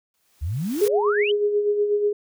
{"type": "noise with exponential growth", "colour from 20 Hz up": "white", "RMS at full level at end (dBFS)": -32, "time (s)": [0.14, 0.88], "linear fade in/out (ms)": 1, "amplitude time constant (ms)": 160}
{"type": "exponential sweep", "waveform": "sine", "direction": "up", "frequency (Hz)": [68.1, 3232], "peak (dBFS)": -23, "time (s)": [0.41, 1.32], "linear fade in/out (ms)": 20}
{"type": "tone with tremolo", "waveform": "sine", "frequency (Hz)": 413.6, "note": "G#4", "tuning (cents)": -7, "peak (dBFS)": -16, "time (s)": [0.81, 2.13], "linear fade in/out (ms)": 5, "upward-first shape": "sine", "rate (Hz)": 8.2, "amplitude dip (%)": 50}
{"effects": []}